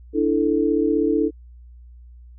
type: chord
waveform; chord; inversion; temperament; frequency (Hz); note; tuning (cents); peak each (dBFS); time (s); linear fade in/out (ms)
sine; D suspended second; none; equal; 293.7 / 329.6 / 440; D4 / E4 / A4; 0 / 0 / 0; -21; 0.13-1.31; 50
effects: added 60 Hz sine -41 dBFS peak until 2.38 s